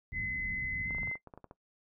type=tone with pitch glide; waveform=sine; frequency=2037 to 2063 Hz; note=C7 to C7; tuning=-47 to -25 cents; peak=-33 dBFS; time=0.12-1.18 s; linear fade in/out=50 ms; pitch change=+22 cents; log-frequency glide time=0.84-0.89 s
type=low-pass noise; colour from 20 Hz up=pink; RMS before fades=-43 dBFS; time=0.12-1.1 s; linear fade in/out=0 ms; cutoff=210 Hz; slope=24 dB/octave
type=clicks; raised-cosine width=1 ms; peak=-34 dBFS; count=12; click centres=0.908 / 0.948 / 0.984 / 1.032 / 1.074 / 1.114 / 1.155 / 1.273 / 1.338 / 1.376 / 1.443 / 1.511 s
effects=noise-tail reverb RT60 0.1 s tail -18 dB re dry